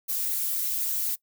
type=noise with flanger; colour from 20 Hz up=violet; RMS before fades=-28 dBFS; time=0.08-1.16 s; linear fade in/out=20 ms; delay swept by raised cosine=0.46 to 3.66 ms; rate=4 Hz; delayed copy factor=+0.9; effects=noise-tail reverb RT60 0.1 s tail -22 dB re dry